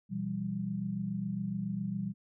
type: chord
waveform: sine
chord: E minor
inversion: second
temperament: equal with one note detuned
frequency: 123.47 / 168.76 / 196 Hz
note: B2 / E3 / G3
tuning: 0 / +41 / 0 cents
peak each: -40 / -38 / -34 dBFS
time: 0.09-2.14 s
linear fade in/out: 50 ms
effects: none